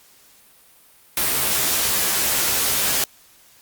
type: noise with comb filter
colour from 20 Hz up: white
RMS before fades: -20 dBFS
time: 1.17-3.04 s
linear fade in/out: 2 ms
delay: 15 ms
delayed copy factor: +0.75
effects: white hiss -52 dBFS RMS until 3.61 s + Opus 48 kbps